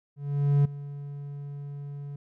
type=tone with ADSR envelope; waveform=triangle; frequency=142.7 Hz; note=D3; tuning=49 cents flat; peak=-15 dBFS; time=0.16-2.16 s; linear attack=490 ms; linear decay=7 ms; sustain=-18 dB; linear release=4 ms; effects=none